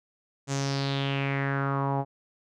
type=tone with low-pass filter sweep; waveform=sawtooth; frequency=138.1 Hz; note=C#3; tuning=6 cents flat; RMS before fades=-28 dBFS; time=0.47-2.05 s; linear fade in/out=50 ms; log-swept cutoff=7300 to 780 Hz; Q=4.2; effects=none